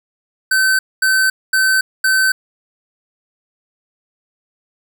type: tone bursts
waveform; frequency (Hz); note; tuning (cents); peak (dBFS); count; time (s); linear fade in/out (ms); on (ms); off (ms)
square; 1535; G6; -37; -12; 4; 0.51-2.32; 5; 280; 230
effects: none